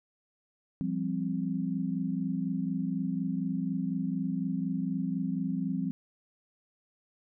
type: chord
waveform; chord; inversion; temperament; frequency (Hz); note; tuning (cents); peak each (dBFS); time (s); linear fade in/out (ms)
sine; F suspended second; none; equal with one note detuned; 171.91 / 196 / 261.6; F3 / G3 / C4; -27 / 0 / 0; -33; 0.81-5.91; 0
effects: none